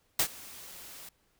white noise with ADSR envelope, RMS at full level -24 dBFS, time 0.19-1.09 s, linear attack 6 ms, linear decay 77 ms, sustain -23 dB, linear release 4 ms, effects pink hiss -71 dBFS RMS until 1.39 s

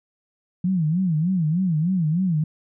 sine tone with vibrato, 170 Hz, F3, 46 cents flat, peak -18 dBFS, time 0.64-2.44 s, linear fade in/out 5 ms, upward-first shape sine, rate 3.3 Hz, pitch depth 200 cents each way, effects none

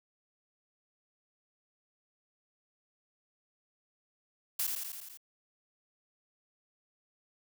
blue noise with echo, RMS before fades -32 dBFS, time 4.59-4.67 s, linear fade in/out 5 ms, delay 84 ms, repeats 6, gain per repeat -3 dB, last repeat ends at 5.174 s, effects none

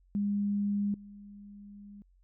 sine tone with level steps, 203.2 Hz, G#3, 38 cents flat, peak -27 / -46 dBFS, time 0.15-2.02 s, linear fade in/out 0 ms, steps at 0.94 s, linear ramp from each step 2 ms, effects added 45 Hz sine -61 dBFS peak until 2.23 s

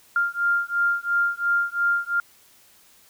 sine beating tone pair, 1396.9 / 1399.8 Hz, F6 / F6, 0 / +4 cents, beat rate 2.9 Hz, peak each -23 dBFS, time 0.16-2.2 s, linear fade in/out 2 ms, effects white hiss -55 dBFS RMS until 3.09 s

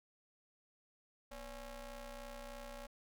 sawtooth ring-modulated tone, 269.4 Hz, C#4, 49 cents flat, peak -40 dBFS, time 1.31-2.87 s, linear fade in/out 10 ms, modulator 301 Hz, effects none

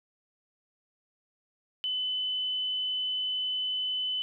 sine tone, 3017 Hz, F#7, 33 cents sharp, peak -28 dBFS, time 1.84-4.22 s, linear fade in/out 0 ms, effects none

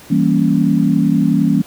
sine chord, E diminished seventh, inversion none, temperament equal, 164.81 / 196 / 233.1 / 277.2 Hz, E3 / G3 / Bb3 / Db4, 0 / 0 / 0 / 0 cents, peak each -16 dBFS, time 0.1-1.62 s, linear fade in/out 10 ms, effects pink hiss -40 dBFS RMS until 1.66 s + high-pass 80 Hz 12 dB/octave

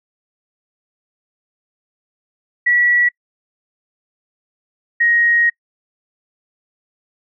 sine tone pair in turn, 1939 / 1880.5 Hz, B6 / A#6, -32 / +15 cents, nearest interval minor second, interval 53 cents, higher first, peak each -11 dBFS, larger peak neither, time 2.66-3.09 / 5-5.5 s, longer second, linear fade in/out 10 ms, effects noise-tail reverb RT60 0.1 s tail -26 dB re dry

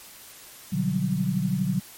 sine chord, G major seventh, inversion first, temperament just, 122.5 / 147 / 183.75 / 196 Hz, B2 / D3 / F#3 / G3, -14 / +2 / -12 / 0 cents, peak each -31 / -28 / -25 / -30 dBFS, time 0.72-1.8 s, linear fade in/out 10 ms, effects white hiss -46 dBFS RMS until 1.97 s + MP3 64 kbps

